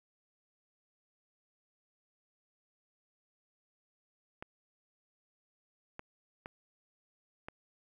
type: clicks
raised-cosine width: 0.5 ms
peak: -27 dBFS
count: 4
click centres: 4.425 / 5.994 / 6.459 / 7.485 s
effects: 10-bit